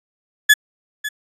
35% pulse tone with echo, 1711 Hz, A6, 49 cents flat, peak -5 dBFS, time 0.49-0.54 s, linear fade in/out 10 ms, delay 550 ms, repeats 1, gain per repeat -15 dB, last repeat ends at 1.09 s, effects resampled to 32000 Hz

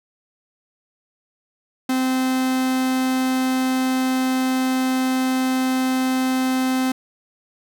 45% pulse tone, 258.9 Hz, C4, 18 cents flat, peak -18 dBFS, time 1.89-6.92 s, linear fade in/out 5 ms, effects none

